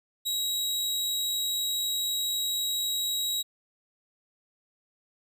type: tone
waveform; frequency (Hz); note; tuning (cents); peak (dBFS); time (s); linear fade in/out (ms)
sawtooth; 3838; A#7; +50; -24; 0.25-3.43; 20
effects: none